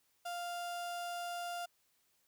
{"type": "tone", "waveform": "35% pulse", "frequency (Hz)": 698.5, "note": "F5", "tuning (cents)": 0, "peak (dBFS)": -37, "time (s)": [0.25, 1.66], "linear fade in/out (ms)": 10, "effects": ["white hiss -75 dBFS RMS until 2.27 s"]}